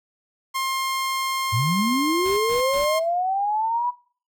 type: tone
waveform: sawtooth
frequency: 1062 Hz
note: C6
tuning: 25 cents sharp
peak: -19 dBFS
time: 0.54-3 s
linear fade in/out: 20 ms
type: linear sweep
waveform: sine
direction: up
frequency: 99.9 to 987.8 Hz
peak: -20 dBFS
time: 1.52-3.91 s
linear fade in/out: 20 ms
type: noise bursts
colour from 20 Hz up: pink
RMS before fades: -38 dBFS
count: 3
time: 2.25-2.85 s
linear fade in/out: 5 ms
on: 120 ms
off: 120 ms
effects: noise-tail reverb RT60 0.4 s tail -19 dB re dry